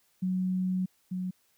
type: tone pair in turn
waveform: sine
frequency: 185 / 183.72 Hz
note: F#3 / F#3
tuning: 0 / -12 cents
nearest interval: unison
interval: 12 cents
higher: first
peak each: -26 / -30 dBFS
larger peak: first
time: 0.22-0.86 / 1.11-1.31 s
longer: first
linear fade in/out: 10 ms
effects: white hiss -69 dBFS RMS until 1.57 s